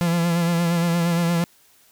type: tone with vibrato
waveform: 45% pulse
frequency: 170.4 Hz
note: F3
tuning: 42 cents flat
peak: -18 dBFS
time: 0.01-1.44 s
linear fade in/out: 0 ms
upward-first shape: sine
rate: 8.6 Hz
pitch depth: 39 cents each way
effects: white hiss -56 dBFS RMS until 1.91 s